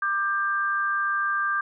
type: tone pair together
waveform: sine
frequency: 1188 / 1585.8 Hz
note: D6 / G6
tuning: +20 / +20 cents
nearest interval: perfect fourth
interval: 500 cents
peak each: -25 dBFS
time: 0.02-1.61 s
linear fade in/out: 5 ms
effects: none